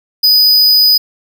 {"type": "tone", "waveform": "square", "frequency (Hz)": 4977, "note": "D#8", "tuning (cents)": 0, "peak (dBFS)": -6, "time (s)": [0.23, 0.98], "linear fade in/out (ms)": 10, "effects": []}